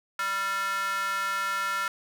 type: tone with high-pass filter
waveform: square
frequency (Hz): 196.1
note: G3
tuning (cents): +1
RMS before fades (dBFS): -29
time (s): 0.19-1.88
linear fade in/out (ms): 2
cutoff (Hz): 1400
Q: 4.4
effects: none